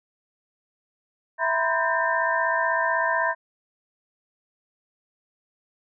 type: tone cluster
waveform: sine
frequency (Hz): 659 / 962 / 1018 / 1581 / 1805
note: E5 / B5 / C6 / G6 / A6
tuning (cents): -1 / -46 / -48 / +14 / +44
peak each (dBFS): -27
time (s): 1.38-3.35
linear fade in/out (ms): 50
effects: none